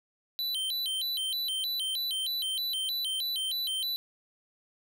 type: tone with vibrato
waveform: square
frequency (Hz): 3520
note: A7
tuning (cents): 0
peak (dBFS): -30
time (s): 0.39-3.96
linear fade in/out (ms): 0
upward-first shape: square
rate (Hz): 3.2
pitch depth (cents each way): 210
effects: none